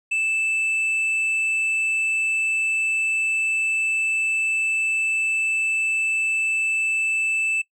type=tone with hard clipping; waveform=sine; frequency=2637 Hz; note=E7; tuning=in tune; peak=-21 dBFS; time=0.11-7.62 s; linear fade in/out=10 ms; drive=4 dB; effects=noise-tail reverb RT60 0.1 s tail -21 dB re dry